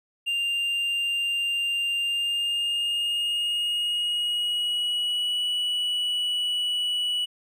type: tone with pitch glide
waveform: triangle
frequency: 2794 to 2943 Hz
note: F7 to F#7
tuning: 0 to -10 cents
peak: -22 dBFS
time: 0.26-7.26 s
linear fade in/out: 20 ms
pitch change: +90 cents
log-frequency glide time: 1.98-5.42 s
effects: none